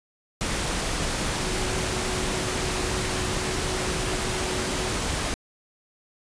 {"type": "tone in noise", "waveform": "sine", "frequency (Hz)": 370, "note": "F#4", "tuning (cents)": 0, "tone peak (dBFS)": -33, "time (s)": [1.4, 4.93], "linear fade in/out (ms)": 0, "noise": "pink", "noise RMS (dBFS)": -27, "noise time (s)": [0.41, 5.34], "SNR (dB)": -9, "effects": ["resampled to 22050 Hz"]}